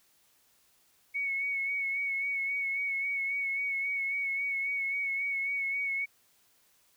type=tone with vibrato; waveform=sine; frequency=2217 Hz; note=C#7; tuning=in tune; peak=-29 dBFS; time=1.14-6.06 s; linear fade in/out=20 ms; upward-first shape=sine; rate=3.7 Hz; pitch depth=30 cents each way; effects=white hiss -67 dBFS RMS until 6.96 s